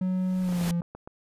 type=tone with pitch glide; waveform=triangle; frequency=185 to 171.62 Hz; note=F#3 to F3; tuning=0 to -30 cents; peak=-22 dBFS; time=0.01-0.81 s; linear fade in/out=5 ms; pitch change=-130 cents; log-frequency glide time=0.42-0.65 s
type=noise with exponential growth; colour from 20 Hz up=pink; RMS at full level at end=-32 dBFS; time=0.02-0.71 s; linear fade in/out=2 ms; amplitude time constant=150 ms
type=clicks; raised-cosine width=1 ms; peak=-27 dBFS; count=7; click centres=0.49 / 0.525 / 0.612 / 0.686 / 0.819 / 0.95 / 1.075 s
effects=resampled to 32000 Hz